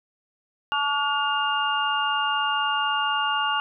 sine tone cluster, 864 / 1140 / 1434 / 2810 Hz, A5 / C#6 / F6 / F7, -32 / +48 / +45 / +10 cents, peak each -27 dBFS, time 0.72-3.6 s, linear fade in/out 0 ms, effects none

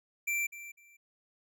square tone with echo, 2349 Hz, D7, in tune, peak -30 dBFS, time 0.27-0.47 s, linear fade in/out 10 ms, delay 250 ms, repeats 2, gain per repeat -14 dB, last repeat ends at 0.97 s, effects none

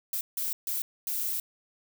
violet noise bursts at uneven times, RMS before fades -31 dBFS, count 4, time 0.13-0.21 / 0.37-0.53 / 0.67-0.82 / 1.07-1.4 s, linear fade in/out 2 ms, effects none

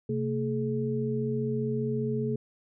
sine tone cluster, 130.6 / 225.5 / 425 Hz, C3 / A3 / G#4, -3 / +43 / +40 cents, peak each -31 dBFS, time 0.09-2.36 s, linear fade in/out 5 ms, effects none

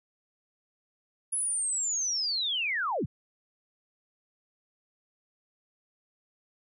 sine linear sweep, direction down, 10460 to 63.9 Hz, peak -27 dBFS, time 1.32-3.06 s, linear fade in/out 10 ms, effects none

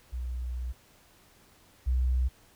sine tone pair in turn, 61.74 / 63.11 Hz, B1 / B1, 0 / +38 cents, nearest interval unison, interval 38 cents, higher second, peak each -31 / -23 dBFS, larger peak second, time 0.12-0.73 / 1.86-2.29 s, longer first, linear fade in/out 20 ms, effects pink hiss -60 dBFS RMS until 2.55 s

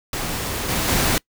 pink noise with level steps, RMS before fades -26 / -22 / -19 dBFS, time 0.13-1.18 s, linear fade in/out 2 ms, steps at 0.68 / 0.87 s, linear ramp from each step 20 ms, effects noise-tail reverb RT60 0.1 s tail -24 dB re dry

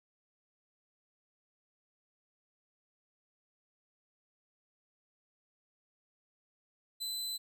sawtooth tone, 4026 Hz, B7, 33 cents sharp, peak -33 dBFS, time 7-7.38 s, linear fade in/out 20 ms, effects none

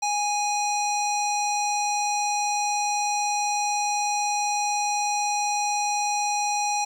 square tone with low-pass filter, 827 Hz, G#5, 8 cents flat, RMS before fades -25 dBFS, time 0.02-6.85 s, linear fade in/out 10 ms, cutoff 6600 Hz, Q 6.4, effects 9-bit

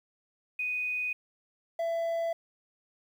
sine / triangle tone pair in turn, 2489 / 667.7 Hz, D#7 / E5, 0 / +22 cents, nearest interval octave + major seventh, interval 2278 cents, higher first, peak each -29 / -26 dBFS, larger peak second, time 0.59-1.13 / 1.79-2.33 s, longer neither, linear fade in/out 5 ms, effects 10-bit

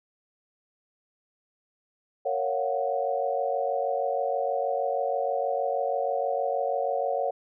sine chord, Gb major seventh, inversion first, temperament just, 462.5 / 555 / 693.7 / 740 Hz, Bb4 / Db5 / F5 / Gb5, -14 / +2 / -12 / 0 cents, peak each -32 / -28 / -32 / -30 dBFS, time 2.25-7.31 s, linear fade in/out 10 ms, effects none

